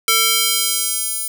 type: tone with high-pass filter sweep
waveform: square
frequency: 450 Hz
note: A4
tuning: 39 cents sharp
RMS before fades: -18 dBFS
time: 0.08-1.28 s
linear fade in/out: 2 ms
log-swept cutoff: 1900 to 11000 Hz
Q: 0.73
effects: 7-bit